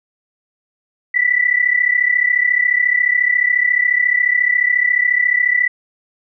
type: tone pair together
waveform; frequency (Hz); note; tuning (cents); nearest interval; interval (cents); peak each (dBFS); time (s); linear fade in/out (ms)
sine; 1954 / 1988.2; B6 / B6; -19 / +11; unison; 30; -15; 1.14-5.68; 10
effects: none